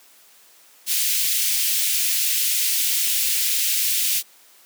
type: high-pass noise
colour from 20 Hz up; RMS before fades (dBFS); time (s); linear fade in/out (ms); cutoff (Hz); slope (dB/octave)
white; -21; 0.86-4.23; 50; 2300; 24
effects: white hiss -52 dBFS RMS until 4.65 s + high-pass 300 Hz 12 dB/octave